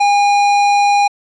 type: tone with tanh clipping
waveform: sine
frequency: 813 Hz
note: G#5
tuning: 37 cents flat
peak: -11 dBFS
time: 0-1.08 s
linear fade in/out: 10 ms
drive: 15 dB
effects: resampled to 22050 Hz